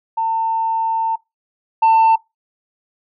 sine tone pair in turn, 900 / 895.3 Hz, A5 / A5, +39 / +30 cents, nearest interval unison, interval 9 cents, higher first, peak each -15 / -6 dBFS, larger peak second, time 0.17-1.16 / 1.82-2.16 s, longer first, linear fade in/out 10 ms, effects noise-tail reverb RT60 0.2 s tail -22 dB re dry + tanh soft clip ceiling -8 dBFS

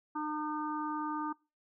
harmonic tone with a mistuned harmonic, 303.3 Hz, D#4, 44 cents flat, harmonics 1 / 3 / 4 / 5, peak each -37 / -37 / -39 / -49 dBFS, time 0.15-1.33 s, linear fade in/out 10 ms, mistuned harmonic 5, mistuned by +17 cents, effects noise-tail reverb RT60 0.3 s tail -24 dB re dry

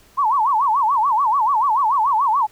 sine tone with vibrato, 987.8 Hz, B5, in tune, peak -14 dBFS, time 0.17-2.47 s, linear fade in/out 20 ms, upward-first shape sine, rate 6.9 Hz, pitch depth 260 cents each way, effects pink hiss -52 dBFS RMS until 2.51 s

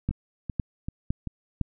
two click trains, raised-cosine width 5 ms, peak -13 / -19 dBFS, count 4 / 4, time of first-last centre 0.09-1.613 / 0.11-1.273 s, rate 1.97 / 2.58 Hz, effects none

